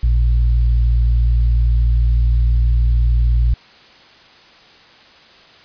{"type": "tone pair together", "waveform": "sine", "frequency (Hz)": [56.87, 116.54], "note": ["A#1", "A#2"], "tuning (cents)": [-42, 0], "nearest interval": "octave", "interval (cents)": 1242, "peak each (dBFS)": [-11, -22], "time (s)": [0.03, 3.54], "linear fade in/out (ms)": 5, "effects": ["white hiss -45 dBFS RMS until 5.64 s", "resampled to 11025 Hz"]}